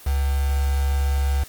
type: tone with quantisation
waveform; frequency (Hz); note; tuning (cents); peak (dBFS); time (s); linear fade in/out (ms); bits
sine; 69.3; C#2; 0; -18; 0.06-1.44; 10; 5
effects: white hiss -44 dBFS RMS until 1.48 s + Opus 24 kbps